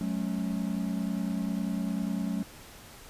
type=chord; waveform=triangle; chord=F# minor; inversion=none; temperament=equal with one note detuned; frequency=185 / 215 / 277.2 Hz; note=F#3 / A3 / C#4; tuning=0 / -40 / 0 cents; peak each=-30 / -30 / -34 dBFS; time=0.01-2.43 s; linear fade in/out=2 ms; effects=pink hiss -49 dBFS RMS until 3.09 s + resampled to 32000 Hz